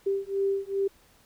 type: beating tone pair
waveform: sine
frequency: 392 / 394.5 Hz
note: G4 / G4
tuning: 0 / +11 cents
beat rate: 2.5 Hz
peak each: -28 dBFS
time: 0.06-0.88 s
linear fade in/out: 10 ms
effects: pink hiss -60 dBFS RMS until 1.25 s